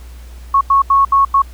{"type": "tone bursts at uneven times", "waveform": "sine", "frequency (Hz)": 1102, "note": "C#6", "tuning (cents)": -11, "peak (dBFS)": -7, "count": 5, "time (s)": [[0.54, 0.61], [0.7, 0.82], [0.9, 1.05], [1.12, 1.25], [1.34, 1.42]], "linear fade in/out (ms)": 5, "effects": ["added 60 Hz sine -31 dBFS peak until 1.53 s", "pink hiss -45 dBFS RMS until 1.53 s"]}